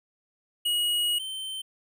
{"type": "tone pair in turn", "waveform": "square", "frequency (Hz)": [2900, 3100], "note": ["F#7", "G7"], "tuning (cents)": [-35, -20], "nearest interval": "minor second", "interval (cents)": 115, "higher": "second", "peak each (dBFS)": [-24, -33], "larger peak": "first", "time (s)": [[0.65, 1.19], [1.19, 1.62]], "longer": "first", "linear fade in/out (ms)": 10, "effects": []}